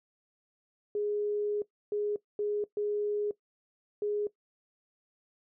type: tone bursts at uneven times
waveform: sine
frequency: 415.3 Hz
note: G#4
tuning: in tune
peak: -28 dBFS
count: 5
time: 0.95-1.62 / 1.92-2.16 / 2.39-2.64 / 2.77-3.31 / 4.02-4.27 s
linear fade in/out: 2 ms
effects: noise-tail reverb RT60 0.1 s tail -18 dB re dry